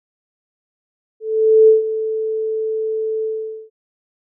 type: tone with ADSR envelope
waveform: sine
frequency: 439.1 Hz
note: A4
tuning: 4 cents flat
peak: -5 dBFS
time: 1.2-3.7 s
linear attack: 480 ms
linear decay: 140 ms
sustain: -13 dB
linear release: 460 ms
effects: none